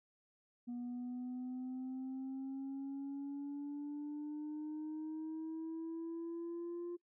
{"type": "exponential sweep", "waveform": "sine", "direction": "up", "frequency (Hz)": [241.1, 349.2], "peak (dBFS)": -38, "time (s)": [0.67, 6.97], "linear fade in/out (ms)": 20, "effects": ["noise-tail reverb RT60 0.1 s tail -21 dB re dry", "tanh soft clip ceiling -39 dBFS"]}